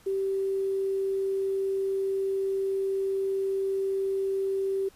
sine tone with quantisation, 388.2 Hz, G4, 17 cents flat, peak -25 dBFS, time 0.06-4.89 s, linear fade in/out 10 ms, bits 9, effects pink hiss -58 dBFS RMS until 4.95 s + resampled to 32000 Hz

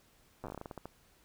slowing click train, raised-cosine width 1 ms, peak -28 dBFS, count 14, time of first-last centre 0.44-0.856 s, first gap 8 ms, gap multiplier 1.21, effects pink hiss -66 dBFS RMS until 1.24 s

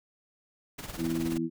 pink noise with tremolo, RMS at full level -38 dBFS, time 0.78-1.38 s, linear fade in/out 10 ms, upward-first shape sine, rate 19 Hz, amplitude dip 65%
harmonic tone, 82.41 Hz, E2, in tune, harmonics 2 / 3 / 4, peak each -35 / -32 / -30 dBFS, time 0.97-1.5 s, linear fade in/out 50 ms
effects none

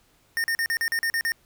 square tone bursts, 1829 Hz, A#6, 33 cents flat, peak -23 dBFS, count 9, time 0.37-1.32 s, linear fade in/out 0 ms, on 70 ms, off 40 ms, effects pink hiss -62 dBFS RMS until 1.45 s

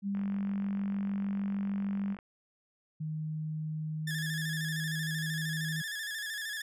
sine tone, 198.9 Hz, G3, 25 cents sharp, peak -30 dBFS, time 0.02-2.17 s, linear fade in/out 50 ms
click train, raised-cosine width 0.5 ms, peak -33 dBFS, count 96, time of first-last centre 0.15-2.189 s, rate 46.6 Hz
sine tone with pitch glide, 155.56 to 157.73 Hz, D#3 to D#3, 0 to +24 cents, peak -33 dBFS, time 3-5.82 s, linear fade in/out 10 ms, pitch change +24 cents, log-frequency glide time 3.96-4.4 s
sawtooth tone with vibrato, 1727 Hz, A6, 33 cents flat, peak -32 dBFS, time 4.07-6.62 s, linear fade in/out 5 ms, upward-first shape square, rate 13 Hz, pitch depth 55 cents each way
effects resampled to 32000 Hz

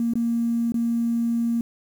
triangle tone with dropouts, 233.1 Hz, A#3, in tune, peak -16 dBFS, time 0-1.61 s, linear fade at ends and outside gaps 2 ms, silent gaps 0.136-0.154 / 0.721-0.742 s, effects tanh soft clip ceiling -18 dBFS + 8-bit

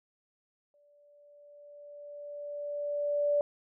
sine tone with exponential growth, 582 Hz, D5, 16 cents flat, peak -23 dBFS, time 0.74-3.41 s, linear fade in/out 1 ms, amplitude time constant 580 ms, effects none

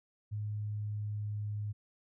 sine tone with pitch glide, 105.2 to 104.47 Hz, G#2 to G#2, +23 to +11 cents, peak -34 dBFS, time 0.31-1.73 s, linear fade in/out 20 ms, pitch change -12 cents, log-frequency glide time 0.49-1.5 s, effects none

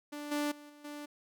sawtooth tone with level steps, 293.7 Hz, D4, in tune, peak -36 / -27 / -46 / -50 / -38 dBFS, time 0.12-1.06 s, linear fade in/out 10 ms, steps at 0.31 / 0.51 / 0.69 / 0.84 s, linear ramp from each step 10 ms, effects none

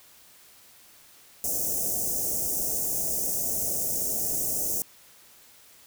white band-stop noise, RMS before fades -28 dBFS, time 1.44-4.82 s, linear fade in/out 0 ms, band 720 to 5800 Hz, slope 48 dB/octave, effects white hiss -54 dBFS RMS until 5.86 s

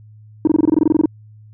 sine tone bursts, 311.1 Hz, D#4, in tune, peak -6 dBFS, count 14, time 0.45-1.058 s, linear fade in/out 2 ms, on 23 ms, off 22 ms, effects tanh soft clip ceiling -7 dBFS + added 107 Hz sine -40 dBFS peak until 1.53 s

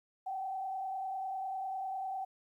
sine tone with frequency modulation, 766 Hz, G5, 40 cents flat, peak -35 dBFS, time 0.26-2.25 s, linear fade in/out 10 ms, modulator 30 Hz, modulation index 0.72, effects 12-bit

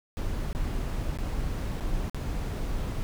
brown noise with dropouts, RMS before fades -30 dBFS, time 0.17-3.03 s, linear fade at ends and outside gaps 0 ms, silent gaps 0.53-0.549 / 1.174-1.187 / 1.801-1.807 / 2.097-2.146 s, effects none

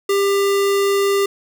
square tone, 397.8 Hz, G4, 25 cents sharp, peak -15 dBFS, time 0.09-1.26 s, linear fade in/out 5 ms, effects none

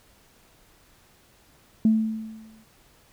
sine tone with exponential decay, 220 Hz, A3, in tune, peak -13 dBFS, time 1.85-2.64 s, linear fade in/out 2 ms, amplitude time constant 170 ms, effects tanh soft clip ceiling -9 dBFS + pink hiss -58 dBFS RMS until 3.12 s

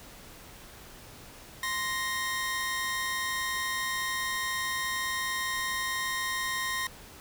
sawtooth tone pair together, 1046.5 / 1864.7 Hz, C6 / A#6, 0 / 0 cents, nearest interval minor seventh, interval 1000 cents, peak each -30 / -28 dBFS, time 1.63-6.87 s, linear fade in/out 2 ms, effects pink hiss -49 dBFS RMS until 7.2 s

